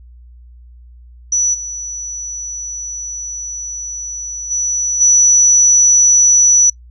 sine tone with level steps, 5920 Hz, F#8, in tune, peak -11 / -22 / -14 / -6 dBFS, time 1.32-6.7 s, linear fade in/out 5 ms, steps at 1.53 / 4.5 / 5 s, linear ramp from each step 20 ms, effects noise-tail reverb RT60 0.1 s tail -24 dB re dry + added 60 Hz sine -37 dBFS peak until 6.9 s

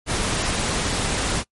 pink noise, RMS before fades -23 dBFS, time 0.06-1.44 s, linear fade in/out 50 ms, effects noise-tail reverb RT60 0.1 s tail -24 dB re dry + MP3 48 kbps

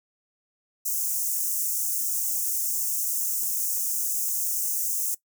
white high-pass noise, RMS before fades -27 dBFS, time 0.85-5.15 s, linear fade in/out 10 ms, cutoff 6000 Hz, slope 48 dB/octave, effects noise-tail reverb RT60 0.1 s tail -19 dB re dry

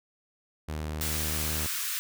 sawtooth tone with pitch glide, 76.9 to 77.39 Hz, D#2 to D#2, -20 to -9 cents, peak -28 dBFS, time 0.68-1.67 s, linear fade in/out 10 ms, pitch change +11 cents, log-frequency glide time 0.98-1.47 s
white high-pass noise, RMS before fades -32 dBFS, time 1.01-1.99 s, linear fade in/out 0 ms, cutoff 1100 Hz, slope 48 dB/octave
effects none

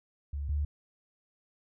sine tone pair in turn, 71.4 / 73.24 Hz, D2 / D2, -48 / -4 cents, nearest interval unison, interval 44 cents, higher second, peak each -32 / -27 dBFS, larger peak second, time 0.33-0.49 / 0.49-0.65 s, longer neither, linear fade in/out 5 ms, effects none

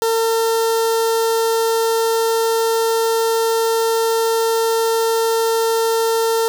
sawtooth tone with notch filter, 453.3 Hz, A#4, 48 cents flat, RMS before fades -17 dBFS, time 0.02-6.48 s, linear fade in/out 0 ms, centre 2300 Hz, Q 1.2, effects none

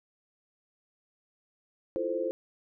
sine chord, F major seventh, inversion third, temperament equal, 329.6 / 349.2 / 440 / 523.3 Hz, E4 / F4 / A4 / C5, 0 / 0 / 0 / 0 cents, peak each -37 / -35 / -35 / -31 dBFS, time 1.96-2.31 s, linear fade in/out 0 ms, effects none

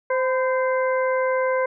harmonic tone with a mistuned harmonic, 519 Hz, C5, 14 cents flat, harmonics 1 / 2 / 3 / 4, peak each -20 / -26 / -30 / -32 dBFS, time 0.1-1.66 s, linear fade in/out 5 ms, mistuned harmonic 2, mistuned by -41 cents, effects none

